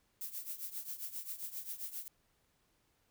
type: noise with tremolo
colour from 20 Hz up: violet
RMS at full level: -40 dBFS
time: 0.21-2.08 s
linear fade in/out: 0 ms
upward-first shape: triangle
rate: 7.5 Hz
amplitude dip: 85%
effects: pink hiss -75 dBFS RMS until 3.1 s